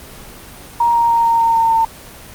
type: tone with pitch steps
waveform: sine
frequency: 940 / 934 / 928.1 / 922.3 / 916.4 / 910.6 / 904.8 Hz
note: A#5 / A#5 / A#5 / A#5 / A#5 / A#5 / A5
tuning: +14 / +3 / -8 / -19 / -30 / -41 / +48 cents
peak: -10 dBFS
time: 0.8-1.85 s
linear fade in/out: 5 ms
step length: 150 ms
effects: pink hiss -36 dBFS RMS until 2.34 s + Opus 24 kbps